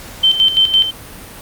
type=tone with tremolo; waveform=sine; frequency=3100 Hz; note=G7; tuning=20 cents flat; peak=-7 dBFS; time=0.23-0.91 s; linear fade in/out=10 ms; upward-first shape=square; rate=5.9 Hz; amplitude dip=65%; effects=pink hiss -34 dBFS RMS until 1.41 s + Opus 48 kbps